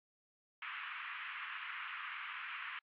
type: band-pass noise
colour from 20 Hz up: pink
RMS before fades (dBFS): -45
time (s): 0.62-2.79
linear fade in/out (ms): 2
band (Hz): 1100 to 2900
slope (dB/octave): 48
effects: AAC 64 kbps